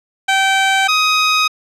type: tone pair in turn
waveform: 15% pulse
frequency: 774 / 1256.1 Hz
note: G5 / D#6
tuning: -22 / +16 cents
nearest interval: minor sixth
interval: 838 cents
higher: second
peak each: -5 dBFS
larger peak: neither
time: 0.28-0.88 / 0.88-1.48 s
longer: neither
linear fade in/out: 10 ms
effects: low-pass 7000 Hz 12 dB/octave